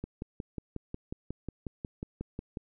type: click train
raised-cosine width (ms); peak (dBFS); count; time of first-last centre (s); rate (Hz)
3; -23; 15; 0.04-2.572; 5.53
effects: none